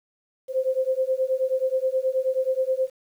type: beating tone pair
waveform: sine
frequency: 517 / 526.4 Hz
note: C5 / C5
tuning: -21 / +10 cents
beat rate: 9.4 Hz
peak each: -24 dBFS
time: 0.48-2.9 s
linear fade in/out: 50 ms
effects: 9-bit